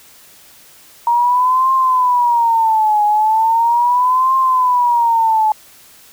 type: tone with vibrato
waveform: sine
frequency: 939 Hz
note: A#5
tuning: 12 cents sharp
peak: -10 dBFS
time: 1.07-5.52 s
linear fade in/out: 2 ms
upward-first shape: triangle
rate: 0.38 Hz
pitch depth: 210 cents each way
effects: white hiss -44 dBFS RMS until 6.12 s